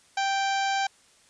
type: harmonic tone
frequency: 784 Hz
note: G5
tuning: in tune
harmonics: 1 / 2 / 3 / 4 / 5 / 6 / 7 / 8 / 9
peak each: -25 / -31 / -35 / -37 / -39 / -41 / -42 / -43 / -44 dBFS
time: 0.17-0.87 s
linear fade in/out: 5 ms
effects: white hiss -59 dBFS RMS until 1.29 s + resampled to 22050 Hz